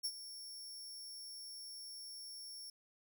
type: tone with ADSR envelope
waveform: sawtooth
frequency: 5470 Hz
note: F8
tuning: 37 cents flat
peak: -32 dBFS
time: 0.03-2.7 s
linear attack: 22 ms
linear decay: 58 ms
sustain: -13 dB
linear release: 3 ms
effects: none